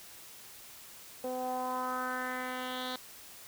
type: tone with low-pass filter sweep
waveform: 10% pulse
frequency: 254 Hz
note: B3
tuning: 49 cents sharp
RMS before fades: -36 dBFS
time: 1.24-2.96 s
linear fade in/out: 2 ms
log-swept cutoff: 570 to 4100 Hz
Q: 3.3
effects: white hiss -51 dBFS RMS until 3.47 s